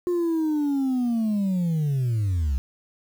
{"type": "linear sweep", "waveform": "sine", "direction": "down", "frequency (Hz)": [358.1, 62.3], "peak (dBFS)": -18, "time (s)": [0.07, 2.58], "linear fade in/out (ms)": 0, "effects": ["tanh soft clip ceiling -20 dBFS", "8-bit"]}